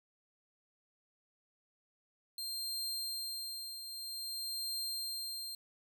sawtooth tone with tremolo, 4180 Hz, C8, 2 cents flat, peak -33 dBFS, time 2.38-5.55 s, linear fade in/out 2 ms, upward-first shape triangle, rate 0.52 Hz, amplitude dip 60%, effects none

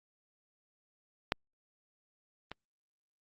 clicks, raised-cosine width 0.3 ms, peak -11 / -25 dBFS, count 2, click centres 1.321 / 2.516 s, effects Opus 48 kbps

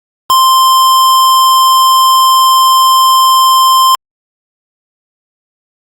square tone, 1046.5 Hz, C6, in tune, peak -5 dBFS, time 0.3-3.95 s, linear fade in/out 0 ms, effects Opus 48 kbps

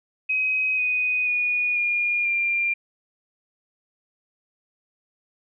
sine tone with pitch steps, 2529 / 2493 / 2457 / 2422 / 2387 Hz, D#7 / D#7 / D#7 / D#7 / D7, +28 / +3 / -22 / -47 / +28 cents, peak -20 dBFS, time 0.29-2.74 s, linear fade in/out 10 ms, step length 490 ms, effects none

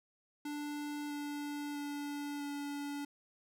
square tone with pitch steps, 293.7 / 291.3 / 289 / 286.7 Hz, D4 / D4 / D4 / D4, 0 / -14 / -28 / -42 cents, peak -39 dBFS, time 0.45-3.05 s, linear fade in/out 5 ms, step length 650 ms, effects none

